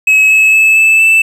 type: tone with pitch steps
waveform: triangle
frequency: 2567 / 2586 / 2606 / 2625 / 2645 Hz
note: E7 / E7 / E7 / E7 / E7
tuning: -47 / -34 / -20 / -8 / +5 cents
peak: -3 dBFS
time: 0.07-1.22 s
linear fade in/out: 5 ms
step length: 230 ms
effects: 7-bit